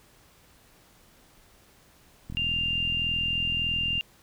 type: click train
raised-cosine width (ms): 5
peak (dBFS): -25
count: 71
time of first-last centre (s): 2.3-3.979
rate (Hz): 41.7
type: tone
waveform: sine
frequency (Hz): 2794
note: F7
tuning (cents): 0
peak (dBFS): -25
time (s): 2.37-4.01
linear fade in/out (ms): 0
effects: pink hiss -58 dBFS RMS until 4.22 s